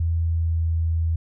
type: tone with pitch glide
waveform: sine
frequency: 83 to 82 Hz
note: E2 to E2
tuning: +12 to -9 cents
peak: -19 dBFS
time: 0-1.16 s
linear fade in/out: 5 ms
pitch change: -21 cents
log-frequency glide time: 0.15-0.68 s
effects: none